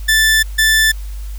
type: tone bursts at uneven times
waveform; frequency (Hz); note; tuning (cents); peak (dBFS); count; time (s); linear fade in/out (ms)
sawtooth; 1760; A6; 0; -6; 2; 0.08-0.43 / 0.58-0.92; 10
effects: added 50 Hz sine -23 dBFS peak until 1.38 s + white hiss -43 dBFS RMS until 1.38 s